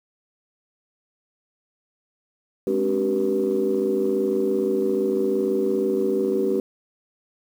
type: tone cluster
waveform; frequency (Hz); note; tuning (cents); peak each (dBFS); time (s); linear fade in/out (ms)
sine; 210.3 / 265.1 / 291.1 / 385 / 482.5; G#3 / C4 / D4 / G4 / B4; +22 / +23 / -15 / -31 / -40; -28 / -29 / -28 / -21 / -26; 2.67-6.6; 2
effects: tanh soft clip ceiling -11 dBFS + 8-bit